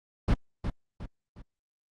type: noise with echo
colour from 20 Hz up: brown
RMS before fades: -21 dBFS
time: 0.28-0.34 s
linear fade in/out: 5 ms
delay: 360 ms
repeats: 3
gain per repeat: -8 dB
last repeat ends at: 1.42 s
effects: low-pass 5000 Hz 12 dB/octave + Opus 24 kbps